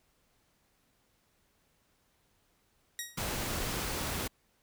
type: tone with exponential decay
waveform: 10% pulse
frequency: 1894 Hz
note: A#6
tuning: 27 cents sharp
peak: -24 dBFS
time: 2.99-3.26 s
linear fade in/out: 1 ms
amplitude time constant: 57 ms
type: noise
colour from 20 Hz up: pink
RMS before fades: -35 dBFS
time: 3.17-4.28 s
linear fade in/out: 10 ms
effects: pink hiss -72 dBFS RMS until 4.62 s